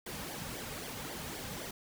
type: noise with flanger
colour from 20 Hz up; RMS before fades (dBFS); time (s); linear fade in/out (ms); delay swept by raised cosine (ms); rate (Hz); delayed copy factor
pink; -42; 0.06-1.71; 5; 0.74 to 3.04; 3.8; -0.75
effects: none